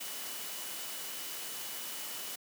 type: tone in noise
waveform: sine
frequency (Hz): 2960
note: F#7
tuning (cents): 0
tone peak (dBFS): -50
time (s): 0-2.36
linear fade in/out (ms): 10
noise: white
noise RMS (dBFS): -41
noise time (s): 0-2.36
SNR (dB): -12
effects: high-pass 200 Hz 12 dB/octave